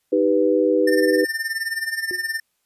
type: chord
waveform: sine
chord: Eb augmented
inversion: none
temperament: equal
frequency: 311.1 / 392 / 493.9 Hz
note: Eb4 / G4 / B4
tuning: 0 / 0 / 0 cents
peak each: -20 / -20 / -18 dBFS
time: 0.12-1.25 s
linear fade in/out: 10 ms
type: tone with tremolo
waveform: square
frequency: 1799 Hz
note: A6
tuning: 38 cents sharp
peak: -21 dBFS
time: 0.87-2.4 s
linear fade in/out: 5 ms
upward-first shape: sine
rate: 19 Hz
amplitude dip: 75%
type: tone with exponential decay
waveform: sine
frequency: 361.2 Hz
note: F#4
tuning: 42 cents flat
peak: -26 dBFS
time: 2.11-2.28 s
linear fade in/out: 0 ms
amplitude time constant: 36 ms
effects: white hiss -71 dBFS RMS until 2.65 s + resampled to 32000 Hz